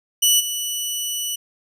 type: tone with level steps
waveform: 15% pulse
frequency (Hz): 2960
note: F#7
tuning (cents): 0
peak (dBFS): -6 / -16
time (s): 0.22-1.36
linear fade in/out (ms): 10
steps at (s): 0.39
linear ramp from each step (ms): 20
effects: none